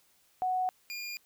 sine / 25% pulse tone pair in turn, 740 / 2415 Hz, F#5 / D7, 0 / +48 cents, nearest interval octave + minor sixth, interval 2048 cents, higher second, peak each -27 / -33 dBFS, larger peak first, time 0.42-0.69 / 0.9-1.17 s, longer neither, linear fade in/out 0 ms, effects white hiss -67 dBFS RMS until 1.25 s

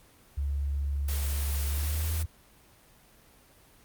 sine tone with pitch glide, 70.5 to 79.59 Hz, C#2 to D#2, +30 to +40 cents, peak -27 dBFS, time 0.37-2.26 s, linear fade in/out 10 ms, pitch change +210 cents, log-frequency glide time 1.69-2.08 s
white noise, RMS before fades -37 dBFS, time 1.08-2.23 s, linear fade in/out 5 ms
effects pink hiss -58 dBFS RMS until 3.84 s + Opus 24 kbps

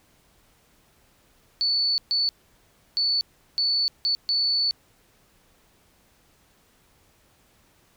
sine tone bursts at uneven times, 4468 Hz, C#8, 13 cents sharp, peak -20 dBFS, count 6, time 1.61-1.98 / 2.11-2.29 / 2.97-3.21 / 3.58-3.88 / 4.05-4.15 / 4.29-4.71 s, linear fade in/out 0 ms, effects pink hiss -61 dBFS RMS until 7.96 s

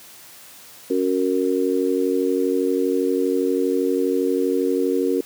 sine chord, F# major, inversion second, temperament just, 277.5 / 370 / 462.5 Hz, C#4 / F#4 / A#4, +2 / 0 / -14 cents, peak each -22 dBFS, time 0.9-5.21 s, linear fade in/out 5 ms, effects white hiss -44 dBFS RMS until 5.25 s + high-pass 80 Hz 12 dB/octave

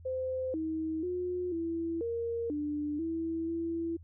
sine tone with pitch steps, 517 / 318.1 / 359.5 / 331.9 / 465 / 295.8 / 327.7 / 332.7 Hz, C5 / D#4 / F#4 / E4 / A#4 / D4 / E4 / E4, -21 / +38 / -50 / +12 / -4 / +13 / -10 / +16 cents, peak -31 dBFS, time 0.05-3.97 s, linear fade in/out 10 ms, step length 490 ms, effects added 84 Hz sine -49 dBFS peak until 4.03 s

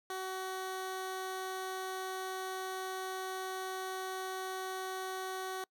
15% pulse tone, 376.3 Hz, F#4, 29 cents sharp, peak -31 dBFS, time 0.1-5.64 s, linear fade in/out 2 ms, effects noise-tail reverb RT60 0.1 s tail -26 dB re dry

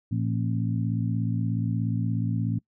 harmonic tone with a mistuned harmonic, 56.8 Hz, A#1, 44 cents flat, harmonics 2 / 3 / 4 / 5, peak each -26 / -30 / -32 / -34 dBFS, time 0.11-2.59 s, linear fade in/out 10 ms, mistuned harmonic 5, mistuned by -77 cents, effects noise-tail reverb RT60 0.1 s tail -24 dB re dry

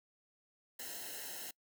white noise with comb filter, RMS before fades -45 dBFS, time 0.79-1.51 s, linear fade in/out 5 ms, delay 0.85 ms, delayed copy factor -1, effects noise-tail reverb RT60 0.1 s tail -25 dB re dry

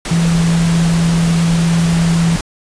sine tone in noise, 167.5 Hz, E3, 28 cents sharp, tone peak -10 dBFS, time 0.11-2.36 s, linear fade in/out 2 ms, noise pink, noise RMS -22 dBFS, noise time 0.05-2.41 s, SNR +9 dB, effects resampled to 22050 Hz

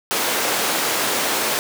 pink high-pass noise, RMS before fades -21 dBFS, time 0.11-1.59 s, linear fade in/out 0 ms, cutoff 380 Hz, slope 12 dB/octave, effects none

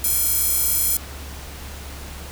square tone with high-pass filter, 466.2 Hz, A#4, in tune, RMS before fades -20 dBFS, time 0.04-0.97 s, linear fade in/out 2 ms, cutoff 11000 Hz, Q 0.88, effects added 70 Hz sine -35 dBFS peak until 2.31 s + pink hiss -38 dBFS RMS until 2.31 s

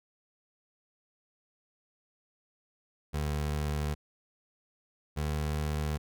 25% pulse tone pair in turn, 74.4 / 75.44 Hz, D2 / D2, +23 / +47 cents, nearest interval unison, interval 24 cents, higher second, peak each -26 dBFS, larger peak neither, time 3.13-3.95 / 5.16-5.98 s, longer neither, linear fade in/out 20 ms, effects none

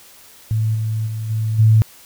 sine tone with level steps, 110 Hz, A2, in tune, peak -15 / -18 / -22 / -17 / -8 dBFS, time 0.51-1.82 s, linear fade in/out 0 ms, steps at 0.74 / 1.06 / 1.29 / 1.58 s, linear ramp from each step 20 ms, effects white hiss -45 dBFS RMS until 2.05 s

